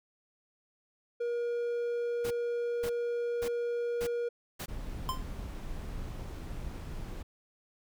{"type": "tone", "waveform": "triangle", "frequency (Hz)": 475.7, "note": "A#4", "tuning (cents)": 35, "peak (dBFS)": -28, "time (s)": [1.2, 4.29], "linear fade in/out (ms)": 10}
{"type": "noise bursts", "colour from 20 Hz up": "pink", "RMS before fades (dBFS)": -40, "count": 5, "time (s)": [2.24, 4.66], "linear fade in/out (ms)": 10, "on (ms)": 68, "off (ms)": 520}
{"type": "noise", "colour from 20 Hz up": "brown", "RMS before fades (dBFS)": -39, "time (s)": [4.68, 7.23], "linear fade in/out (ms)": 10}
{"type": "tone with exponential decay", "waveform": "square", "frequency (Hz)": 1039, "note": "C6", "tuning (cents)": -12, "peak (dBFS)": -28, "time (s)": [5.09, 5.25], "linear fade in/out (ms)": 0, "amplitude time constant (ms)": 34}
{"effects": []}